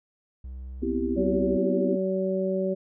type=tone; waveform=triangle; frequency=64.3 Hz; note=C2; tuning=30 cents flat; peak=-33 dBFS; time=0.44-1.57 s; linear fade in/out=5 ms
type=chord; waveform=sine; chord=C major seventh; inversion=third; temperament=equal with one note detuned; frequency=246.9 / 260.3 / 329.6 / 392 Hz; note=B3 / C4 / E4 / G4; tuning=0 / -9 / 0 / 0 cents; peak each=-30 dBFS; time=0.82-1.96 s; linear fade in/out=10 ms
type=harmonic tone; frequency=189.5 Hz; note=F#3; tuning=42 cents sharp; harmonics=1 / 2 / 3; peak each=-28 / -28 / -28 dBFS; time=1.16-2.75 s; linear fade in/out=20 ms
effects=none